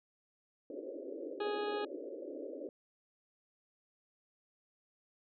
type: band-pass noise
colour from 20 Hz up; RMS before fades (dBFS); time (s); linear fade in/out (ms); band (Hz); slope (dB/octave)
white; -44; 0.7-2.69; 2; 270 to 580; 96
type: harmonic tone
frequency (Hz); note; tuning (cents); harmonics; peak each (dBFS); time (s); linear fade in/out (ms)
415.3; G#4; 0; 1 / 2 / 3 / 4 / 6 / 7 / 8 / 9 / 10; -36 / -42 / -46 / -48 / -52 / -53 / -54 / -55 / -56; 1.4-1.85; 5
effects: none